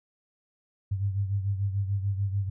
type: beating tone pair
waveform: sine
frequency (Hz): 98 / 104.8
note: G2 / G#2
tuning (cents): 0 / +16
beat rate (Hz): 6.8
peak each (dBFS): -26 / -33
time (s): 0.91-2.5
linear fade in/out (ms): 10
effects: none